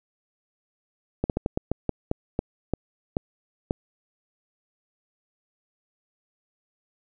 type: slowing click train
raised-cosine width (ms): 2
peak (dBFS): -10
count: 12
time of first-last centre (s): 1.24-3.709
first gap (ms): 58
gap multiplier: 1.25
effects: none